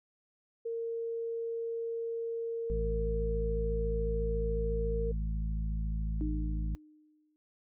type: tone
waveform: sine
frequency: 460 Hz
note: A#4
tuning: 23 cents flat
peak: -32 dBFS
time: 0.65-5.12 s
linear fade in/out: 10 ms
type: harmonic tone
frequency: 54 Hz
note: A1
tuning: 32 cents flat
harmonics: 1 / 2 / 3 / 4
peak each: -31 / -45 / -40 / -46 dBFS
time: 2.7-6.75 s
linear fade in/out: 0 ms
type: tone with exponential decay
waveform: sine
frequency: 305.3 Hz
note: D#4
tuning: 33 cents flat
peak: -32 dBFS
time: 6.21-7.36 s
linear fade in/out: 0 ms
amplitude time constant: 250 ms
effects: noise-tail reverb RT60 0.1 s tail -24 dB re dry